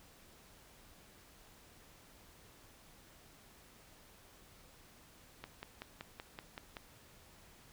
click train, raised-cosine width 0.3 ms, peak -28 dBFS, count 8, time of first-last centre 5.44-6.768 s, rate 5.27 Hz, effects pink hiss -61 dBFS RMS until 7.72 s

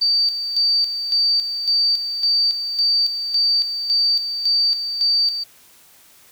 sine tone with tremolo, 4622 Hz, D8, 28 cents flat, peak -14 dBFS, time 0.01-5.44 s, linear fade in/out 10 ms, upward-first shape square, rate 1.8 Hz, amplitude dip 60%, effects white hiss -50 dBFS RMS until 6.31 s

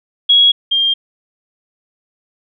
sine tone pair in turn, 3322 / 3202 Hz, G#7 / G7, 0 / +36 cents, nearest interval minor second, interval 64 cents, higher first, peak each -6 / -11 dBFS, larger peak first, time 0.29-0.52 / 0.71-0.94 s, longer neither, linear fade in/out 10 ms, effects none

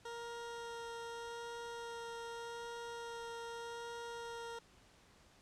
20% pulse tone with vibrato, 467.2 Hz, A#4, 4 cents sharp, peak -39 dBFS, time 0.05-4.59 s, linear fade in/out 5 ms, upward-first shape sine, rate 0.83 Hz, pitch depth 8 cents each way, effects pink hiss -65 dBFS RMS until 5.41 s + low-pass 8000 Hz 12 dB/octave

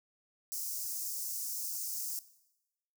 white high-pass noise, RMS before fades -38 dBFS, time 0.52-2.19 s, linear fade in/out 0 ms, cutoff 5100 Hz, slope 48 dB/octave, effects noise-tail reverb RT60 0.9 s tail -17 dB re dry

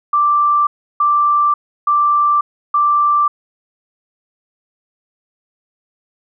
sine tone bursts, 1175 Hz, D6, 1 cent sharp, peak -10 dBFS, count 4, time 0.13-3.28 s, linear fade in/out 5 ms, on 540 ms, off 330 ms, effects none

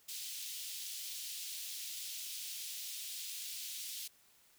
pink high-pass noise, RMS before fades -44 dBFS, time 0.08-4.08 s, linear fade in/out 10 ms, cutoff 3100 Hz, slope 24 dB/octave, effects white hiss -67 dBFS RMS until 4.58 s

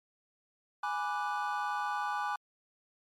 triangle chord, G# half-diminished seventh, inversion none, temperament equal, 830.6 / 987.8 / 1174.7 / 1480 Hz, G#5 / B5 / D6 / F#6, 0 / 0 / 0 / 0 cents, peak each -33 / -37 / -35 / -37 dBFS, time 0.83-2.36 s, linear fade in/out 5 ms, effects MP3 96 kbps

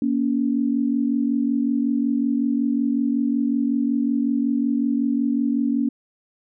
sine tone pair together, 236.7 / 282.1 Hz, A#3 / C#4, +27 / +30 cents, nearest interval minor third, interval 303 cents, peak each -21 dBFS, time 0.02-5.89 s, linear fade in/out 2 ms, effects none

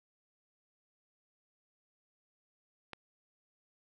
click, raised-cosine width 0.3 ms, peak -26 dBFS, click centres 2.933 s, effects none

